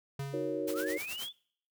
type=tone with exponential decay; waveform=square; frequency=138.59 Hz; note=C#3; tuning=in tune; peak=-34 dBFS; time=0.19-0.98 s; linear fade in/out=5 ms; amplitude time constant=170 ms
type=chord; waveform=sine; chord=D# minor seventh; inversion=none; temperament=equal; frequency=311.1 / 370 / 466.2 / 554.4 Hz; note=D#4 / F#4 / A#4 / C#5; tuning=0 / 0 / 0 / 0 cents; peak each=-37 dBFS; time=0.33-0.98 s; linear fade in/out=10 ms
type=noise with tremolo; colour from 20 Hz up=white; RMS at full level=-40 dBFS; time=0.67-1.29 s; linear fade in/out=10 ms; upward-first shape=triangle; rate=9.5 Hz; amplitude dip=90%
type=linear sweep; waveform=sine; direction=up; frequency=1174.7 to 3550 Hz; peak=-38 dBFS; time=0.73-1.33 s; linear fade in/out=50 ms
effects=noise-tail reverb RT60 0.6 s tail -25 dB re dry